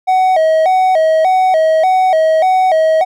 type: tone with vibrato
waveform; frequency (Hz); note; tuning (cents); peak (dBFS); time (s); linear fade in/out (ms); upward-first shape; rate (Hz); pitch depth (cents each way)
triangle; 690; F5; -21; -6; 0.07-3.05; 20; square; 1.7; 140
effects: none